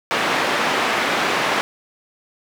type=band-pass noise; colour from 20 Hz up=white; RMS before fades=-20 dBFS; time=0.11-1.61 s; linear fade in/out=0 ms; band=230 to 2000 Hz; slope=12 dB/octave; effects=none